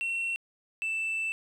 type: tone pair in turn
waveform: sine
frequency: 2717 / 2652 Hz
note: F7 / E7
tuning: -48 / +10 cents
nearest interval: unison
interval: 42 cents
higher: first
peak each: -26 dBFS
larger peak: neither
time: 0.01-0.36 / 0.82-1.32 s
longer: second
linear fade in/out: 0 ms
effects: tanh soft clip ceiling -27 dBFS + 10-bit